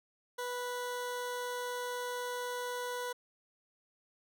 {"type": "tone", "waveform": "20% pulse", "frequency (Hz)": 492, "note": "B4", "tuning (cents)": -7, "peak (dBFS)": -31, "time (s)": [0.38, 3.13], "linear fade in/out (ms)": 10, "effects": []}